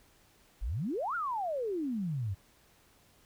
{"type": "exponential two-way sweep", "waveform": "sine", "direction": "up then down", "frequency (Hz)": [41.2, 1454, 89.6], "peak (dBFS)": -31, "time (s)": [0.61, 2.35], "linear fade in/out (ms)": 20, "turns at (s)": 1.15, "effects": ["pink hiss -64 dBFS RMS until 3.25 s"]}